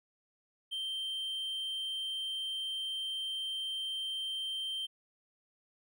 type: tone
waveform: triangle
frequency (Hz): 3136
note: G7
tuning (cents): 0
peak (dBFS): -33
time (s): 0.71-4.87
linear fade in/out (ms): 20
effects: none